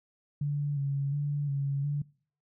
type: tone with vibrato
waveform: sine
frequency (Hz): 142.2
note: C#3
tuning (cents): +45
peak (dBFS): -27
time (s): 0.41-2.02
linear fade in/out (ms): 5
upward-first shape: square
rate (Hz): 1.4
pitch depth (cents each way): 33
effects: noise-tail reverb RT60 0.5 s tail -24 dB re dry